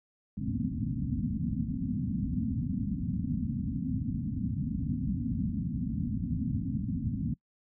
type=low-pass noise; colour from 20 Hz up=white; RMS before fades=-31 dBFS; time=0.37-7.34 s; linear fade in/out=5 ms; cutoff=270 Hz; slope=96 dB/octave; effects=noise-tail reverb RT60 0.1 s tail -24 dB re dry + high-pass 60 Hz 12 dB/octave